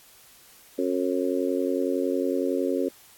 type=harmonic tone; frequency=90.9 Hz; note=F#2; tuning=30 cents flat; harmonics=3 / 4 / 5 / 6; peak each=-27 / -28 / -29 / -30 dBFS; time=0.78-2.89 s; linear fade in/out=10 ms; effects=white hiss -53 dBFS RMS until 3.17 s + AAC 64 kbps